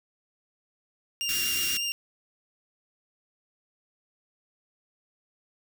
25% pulse tone with vibrato, 2794 Hz, F7, in tune, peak -24 dBFS, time 1.21-1.92 s, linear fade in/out 0 ms, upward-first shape triangle, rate 8.3 Hz, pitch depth 15 cents each way
white band-stop noise, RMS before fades -31 dBFS, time 1.29-1.77 s, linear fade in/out 0 ms, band 410 to 1300 Hz, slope 48 dB/octave
effects none

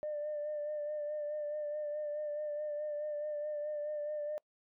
sine tone with vibrato, 597 Hz, D5, 28 cents sharp, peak -34 dBFS, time 0.03-4.38 s, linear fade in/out 0 ms, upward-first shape sine, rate 4.7 Hz, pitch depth 29 cents each way, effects noise-tail reverb RT60 0.1 s tail -26 dB re dry + tanh soft clip ceiling -31 dBFS

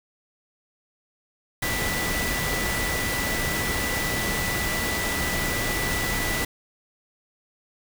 sine tone in noise, 1975.5 Hz, B6, in tune, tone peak -29 dBFS, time 1.62-6.45 s, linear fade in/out 5 ms, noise pink, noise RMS -27 dBFS, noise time 1.62-6.45 s, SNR -5 dB, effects none

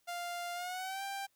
sawtooth tone with pitch glide, 698.5 to 788.6 Hz, F5 to G5, 0 to +10 cents, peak -34 dBFS, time 0.07-1.27 s, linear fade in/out 20 ms, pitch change +210 cents, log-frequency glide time 0.54-1.03 s, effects white hiss -75 dBFS RMS until 1.35 s

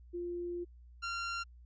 sine / sawtooth tone pair in turn, 349.2 / 1380 Hz, F4 / F6, 0 / -21 cents, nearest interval 2 octaves, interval 2379 cents, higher second, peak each -36 / -32 dBFS, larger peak second, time 0.13-0.65 / 1.02-1.44 s, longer first, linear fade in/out 20 ms, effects added 60 Hz sine -53 dBFS peak until 1.65 s + resampled to 16000 Hz

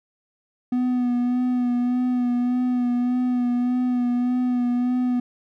triangle tone with vibrato, 246.9 Hz, B3, in tune, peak -17 dBFS, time 0.72-5.2 s, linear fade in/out 5 ms, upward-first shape sine, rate 1.7 Hz, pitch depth 26 cents each way, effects none

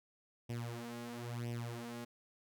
sawtooth tone with flanger, 118.8 Hz, A#2, 33 cents sharp, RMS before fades -43 dBFS, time 0.49-2.05 s, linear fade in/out 10 ms, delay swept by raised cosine 0.35 to 4.85 ms, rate 1 Hz, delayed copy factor +0.8, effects none

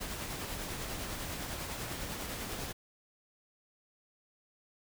pink noise with tremolo, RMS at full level -38 dBFS, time 0-2.73 s, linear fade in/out 20 ms, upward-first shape triangle, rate 10 Hz, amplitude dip 35%, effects none

